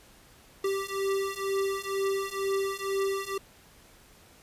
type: beating tone pair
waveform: square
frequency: 390 / 392.1 Hz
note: G4 / G4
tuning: -9 / 0 cents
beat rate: 2.1 Hz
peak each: -32 / -31 dBFS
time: 0.64-3.38 s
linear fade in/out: 5 ms
effects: pink hiss -56 dBFS RMS until 4.42 s + resampled to 32000 Hz